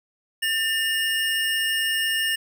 square tone pair together, 1796 / 2851 Hz, A6 / F7, +35 / +35 cents, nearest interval minor sixth, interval 800 cents, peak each -25 dBFS, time 0.42-2.36 s, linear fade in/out 10 ms, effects 9-bit

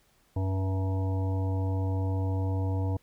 harmonic tone with a mistuned harmonic, 94.6 Hz, F#2, 39 cents sharp, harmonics 1 / 3 / 5 / 7 / 9 / 10, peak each -26 / -36 / -40 / -43 / -45 / -46 dBFS, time 0.36-2.97 s, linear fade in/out 5 ms, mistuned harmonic 5, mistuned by +31 cents, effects pink hiss -66 dBFS RMS until 3.02 s

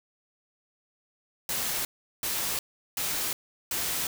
white noise bursts, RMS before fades -30 dBFS, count 4, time 1.49-4.07 s, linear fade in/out 2 ms, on 360 ms, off 380 ms, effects none

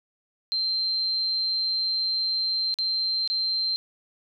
sine tone with dropouts, 4137 Hz, C8, 20 cents flat, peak -23 dBFS, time 0.52-3.76 s, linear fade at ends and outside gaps 0 ms, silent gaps 2.741-2.787 / 3.276-3.3 s, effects none

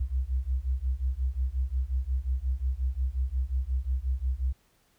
sine beating tone pair, 61.74 / 67.34 Hz, B1 / C#2, 0 / -50 cents, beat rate 5.6 Hz, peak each -29 dBFS, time 0-4.53 s, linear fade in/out 10 ms, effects pink hiss -67 dBFS RMS until 4.98 s

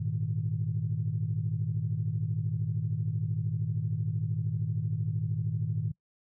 sine chord, Ab suspended second, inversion none, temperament just, 103.83 / 116.8 / 155.74 Hz, Ab2 / Bb2 / Eb3, 0 / +4 / +2 cents, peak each -32 dBFS, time 0-5.92 s, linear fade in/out 10 ms, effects noise-tail reverb RT60 0.1 s tail -22 dB re dry + tanh soft clip ceiling -19 dBFS

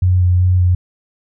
sine tone with vibrato, 90.5 Hz, F#2, 38 cents flat, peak -9 dBFS, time 0.02-0.75 s, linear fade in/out 5 ms, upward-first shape square, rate 2.6 Hz, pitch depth 13 cents each way, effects none

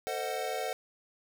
square chord, A diminished seventh, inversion none, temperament equal with one note detuned, 449.8 / 523.3 / 622.3 / 740 Hz, A4 / C5 / Eb5 / Gb5, +38 / 0 / 0 / 0 cents, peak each -39 / -39 / -40 / -37 dBFS, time 0.07-0.73 s, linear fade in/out 0 ms, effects none

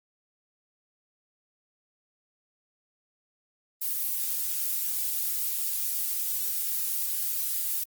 violet noise, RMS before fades -29 dBFS, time 3.81-7.84 s, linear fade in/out 10 ms, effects Opus 24 kbps

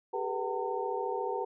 sine tone cluster, 391.8 / 426 / 486.2 / 761 / 908 Hz, G4 / G#4 / B4 / F#5 / A#5, -1 / +44 / -27 / +48 / -46 cents, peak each -36 / -39 / -36 / -39 / -36 dBFS, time 0.13-1.45 s, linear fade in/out 10 ms, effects none

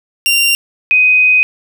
sawtooth / sine tone pair in turn, 2773 / 2505 Hz, F7 / D#7, -13 / +11 cents, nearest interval major second, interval 176 cents, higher first, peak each -6 dBFS, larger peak neither, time 0.26-0.55 / 0.91-1.43 s, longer second, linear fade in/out 0 ms, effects none

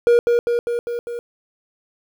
triangle tone with echo, 475.1 Hz, A#4, 33 cents sharp, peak -8 dBFS, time 0.07-0.19 s, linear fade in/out 0 ms, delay 200 ms, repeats 5, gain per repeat -3 dB, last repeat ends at 1.19 s, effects 8-bit

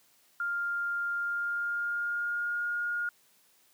sine tone with pitch glide, 1400 to 1425.3 Hz, F6 to F6, +4 to +35 cents, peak -29 dBFS, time 0.4-3.09 s, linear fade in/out 2 ms, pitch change +31 cents, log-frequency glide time 1.16-2.65 s, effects white hiss -65 dBFS RMS until 3.73 s + high-pass 100 Hz 12 dB/octave

